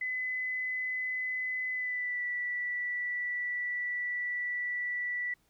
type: tone with pitch glide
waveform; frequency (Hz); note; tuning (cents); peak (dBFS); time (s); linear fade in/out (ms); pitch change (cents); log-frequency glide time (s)
sine; 2016 to 1960.9; B6 to B6; +35 to -13; -31; 0.01-5.34; 5; -48; 1.71-2.24
effects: pink hiss -71 dBFS RMS until 5.49 s